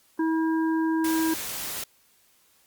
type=harmonic tone; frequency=322.4 Hz; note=E4; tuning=38 cents flat; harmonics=1 / 3 / 5; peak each=-22 / -32 / -36 dBFS; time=0.19-1.34 s; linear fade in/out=5 ms
type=noise; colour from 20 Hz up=white; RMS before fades=-33 dBFS; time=1.04-1.84 s; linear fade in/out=5 ms
effects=white hiss -62 dBFS RMS until 2.66 s + Opus 48 kbps